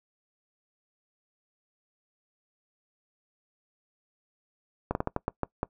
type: slowing click train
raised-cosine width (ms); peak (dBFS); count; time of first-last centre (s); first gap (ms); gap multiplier
1; -13; 8; 4.91-5.631; 41; 1.3
effects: noise-tail reverb RT60 0.1 s tail -22 dB re dry